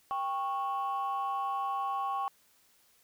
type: tone pair together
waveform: sine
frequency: 791.2 / 1103 Hz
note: G5 / C#6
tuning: +16 / -9 cents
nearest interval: tritone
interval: 575 cents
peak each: -32 / -31 dBFS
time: 0.11-2.28 s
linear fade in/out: 0 ms
effects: tanh soft clip ceiling -26 dBFS + white hiss -66 dBFS RMS until 3.03 s